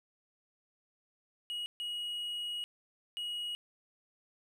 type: tone bursts at uneven times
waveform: triangle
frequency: 2900 Hz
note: F#7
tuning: 35 cents flat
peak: -34 dBFS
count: 3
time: 1.5-1.66 / 1.8-2.64 / 3.17-3.55 s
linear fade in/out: 0 ms
effects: none